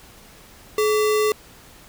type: tone with sample-and-hold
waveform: sine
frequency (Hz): 426.6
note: G#4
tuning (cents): +46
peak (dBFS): -16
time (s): 0.78-1.32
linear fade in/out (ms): 2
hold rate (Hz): 1575
effects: pink hiss -47 dBFS RMS until 1.88 s